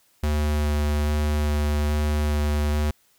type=tone with vibrato; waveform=square; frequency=74.5 Hz; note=D2; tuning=25 cents sharp; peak=-21 dBFS; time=0.23-2.91 s; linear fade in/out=5 ms; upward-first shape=square; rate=1.2 Hz; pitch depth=8 cents each way; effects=white hiss -62 dBFS RMS until 3.18 s